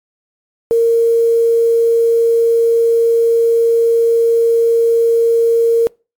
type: tone with quantisation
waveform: sine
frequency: 461.8 Hz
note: A#4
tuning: 16 cents flat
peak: -8 dBFS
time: 0.71-5.87 s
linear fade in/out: 0 ms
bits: 6
effects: noise-tail reverb RT60 0.3 s tail -25 dB re dry + MP3 96 kbps